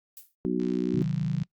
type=noise with exponential decay; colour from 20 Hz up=violet; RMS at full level=-40 dBFS; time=0.17-0.35 s; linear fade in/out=1 ms; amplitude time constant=38 ms
type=harmonic tone; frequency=61.74 Hz; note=B1; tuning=in tune; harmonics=3 / 4 / 5 / 6; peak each=-30 / -30 / -30 / -30 dBFS; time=0.45-1.02 s; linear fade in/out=0 ms
type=click train; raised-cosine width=0.2 ms; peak=-30 dBFS; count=50; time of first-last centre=0.6-1.435 s; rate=58.7 Hz
type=chord; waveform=sine; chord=C diminished; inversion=none; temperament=equal; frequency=130.81 / 155.56 / 185 Hz; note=C3 / Eb3 / Gb3; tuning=0 / 0 / 0 cents; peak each=-31 / -28 / -30 dBFS; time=0.94-1.43 s; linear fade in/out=5 ms
effects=noise-tail reverb RT60 0.1 s tail -22 dB re dry + Opus 48 kbps